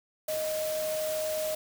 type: tone in noise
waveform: sine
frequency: 622.3 Hz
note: D#5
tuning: in tune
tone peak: -29 dBFS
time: 0.28-1.55 s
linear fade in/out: 5 ms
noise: white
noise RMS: -38 dBFS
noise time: 0.28-1.55 s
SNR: +6 dB
effects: none